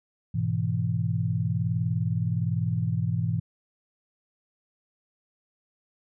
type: chord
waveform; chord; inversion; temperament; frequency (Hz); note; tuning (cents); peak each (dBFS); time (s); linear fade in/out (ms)
sine; E major; first; equal; 103.83 / 123.47 / 164.81; G#2 / B2 / E3; 0 / 0 / 0; -28; 0.34-3.4; 10
effects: none